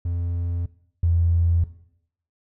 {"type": "tone pair in turn", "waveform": "triangle", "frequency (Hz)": [86.6, 84.82], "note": ["F2", "E2"], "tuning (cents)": [-14, 50], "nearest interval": "unison", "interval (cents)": 36, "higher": "first", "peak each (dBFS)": [-20, -12], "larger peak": "second", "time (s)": [[0.05, 0.66], [1.03, 1.64]], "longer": "neither", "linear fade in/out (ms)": 5, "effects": ["noise-tail reverb RT60 0.7 s tail -20 dB re dry", "tanh soft clip ceiling -14 dBFS"]}